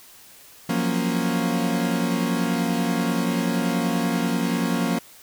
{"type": "chord", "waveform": "40% pulse", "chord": "Gb major seventh", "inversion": "third", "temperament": "equal", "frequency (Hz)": [174.61, 185, 233.1, 277.2], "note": ["F3", "Gb3", "Bb3", "Db4"], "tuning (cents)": [0, 0, 0, 0], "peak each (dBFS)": [-25, -29, -24, -27], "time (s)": [0.69, 4.99], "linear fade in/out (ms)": 5, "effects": ["white hiss -48 dBFS RMS until 5.22 s"]}